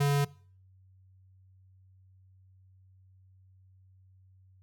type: tone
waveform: square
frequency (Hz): 142.4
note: C#3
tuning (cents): +47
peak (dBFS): -24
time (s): 0-0.25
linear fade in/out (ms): 10
effects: noise-tail reverb RT60 0.5 s tail -22 dB re dry + added 94 Hz sine -57 dBFS peak until 4.62 s